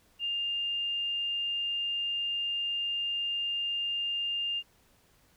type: tone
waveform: sine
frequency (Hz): 2806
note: F7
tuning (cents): +8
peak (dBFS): -29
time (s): 0.19-4.63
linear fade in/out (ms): 50
effects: pink hiss -65 dBFS RMS until 5.36 s